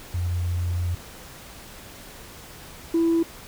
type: tone pair in turn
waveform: sine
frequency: 87.9 / 331.9 Hz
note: F2 / E4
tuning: +12 / +12 cents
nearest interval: octave + major seventh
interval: 2300 cents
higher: second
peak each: -22 / -16 dBFS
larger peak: second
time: 0.14-0.95 / 2.94-3.23 s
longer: first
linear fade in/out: 5 ms
effects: tanh soft clip ceiling -15 dBFS + pink hiss -43 dBFS RMS until 3.47 s